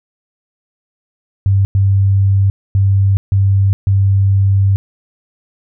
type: tone bursts at uneven times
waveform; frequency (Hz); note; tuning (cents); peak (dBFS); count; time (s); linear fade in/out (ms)
sine; 98; G2; 0; -8; 5; 1.46-1.65 / 1.75-2.5 / 2.75-3.17 / 3.32-3.73 / 3.87-4.76; 0
effects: none